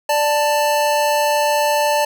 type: tone pair together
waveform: square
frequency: 590 / 884 Hz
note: D5 / A5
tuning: +8 / +8 cents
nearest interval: perfect fifth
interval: 700 cents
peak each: -18 dBFS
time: 0.09-2.05 s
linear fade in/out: 5 ms
effects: none